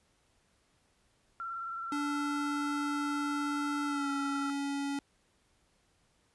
sine tone with vibrato, 1354 Hz, E6, 46 cents sharp, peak -36 dBFS, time 1.4-4.5 s, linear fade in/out 0 ms, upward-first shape sine, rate 19 Hz, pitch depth 34 cents each way
square tone with pitch glide, 290 to 280.8 Hz, D4 to C#4, -22 to +22 cents, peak -33 dBFS, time 1.92-4.99 s, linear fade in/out 2 ms, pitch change -56 cents, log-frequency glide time 3.86-4.1 s
effects pink hiss -71 dBFS RMS until 6.34 s + resampled to 24000 Hz

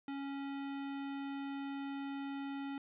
square tone, 277.2 Hz, C#4, in tune, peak -40 dBFS, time 0.08-2.78 s, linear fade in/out 2 ms, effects resampled to 8000 Hz + 12-bit

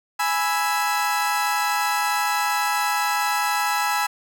30% pulse chord, E major, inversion first, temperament equal, 830.6 / 987.8 / 1318.5 Hz, G#5 / B5 / E6, 0 / 0 / 0 cents, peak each -21 / -23 / -23 dBFS, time 0.19-4.07 s, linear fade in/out 10 ms, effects none

